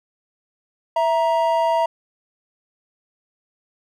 triangle tone pair together, 660.1 / 940 Hz, E5 / A#5, +2 / +14 cents, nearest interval tritone, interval 612 cents, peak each -17 dBFS, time 0.96-1.86 s, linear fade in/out 5 ms, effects none

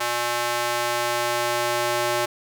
square tone with high-pass filter sweep, 120 Hz, B2, 49 cents flat, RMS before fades -24 dBFS, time 0-2.26 s, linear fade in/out 10 ms, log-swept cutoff 830 to 540 Hz, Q 1, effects none

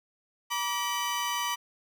30% pulse tone cluster, 960 / 1161 / 3006 Hz, B5 / D6 / F#7, -49 / -20 / +27 cents, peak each -29 / -31 / -31 dBFS, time 0.5-1.56 s, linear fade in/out 20 ms, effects none

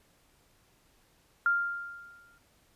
sine tone with exponential decay, 1396.9 Hz, F6, in tune, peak -21 dBFS, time 1.46-2.38 s, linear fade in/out 1 ms, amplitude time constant 200 ms, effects pink hiss -66 dBFS RMS until 2.75 s + resampled to 32000 Hz

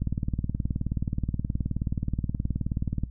click train, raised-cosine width 5 ms, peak -15 dBFS, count 58, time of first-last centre 0.02-3.036 s, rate 18.9 Hz, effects noise-tail reverb RT60 0.1 s tail -17 dB re dry + added 60 Hz sine -38 dBFS peak until 3.1 s

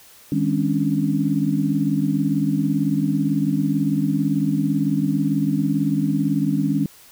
sine tone cluster, 156.1 / 203.1 / 269.5 / 287.5 Hz, D#3 / G#3 / C#4 / D4, +6 / -38 / -49 / -37 cents, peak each -23 dBFS, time 0.32-6.86 s, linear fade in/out 2 ms, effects white hiss -48 dBFS RMS until 7.11 s

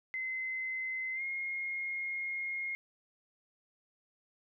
sine tone with pitch glide, 2055 to 2144 Hz, C7 to C7, -32 to +42 cents, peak -34 dBFS, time 0.14-2.75 s, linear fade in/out 0 ms, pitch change +74 cents, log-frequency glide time 1.14-1.22 s, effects none

